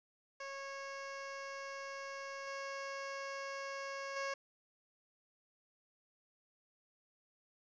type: tone with level steps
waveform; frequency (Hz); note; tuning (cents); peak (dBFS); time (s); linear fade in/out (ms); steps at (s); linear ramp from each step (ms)
15% pulse; 549; C#5; -17; -37 / -35 / -31; 0.4-4.34; 5; 2.47 / 4.16; 5
effects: resampled to 16000 Hz + 11-bit